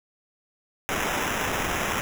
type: noise with sample-and-hold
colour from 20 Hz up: white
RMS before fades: -27 dBFS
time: 0.89-2.01 s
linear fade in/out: 0 ms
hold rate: 4410 Hz
effects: none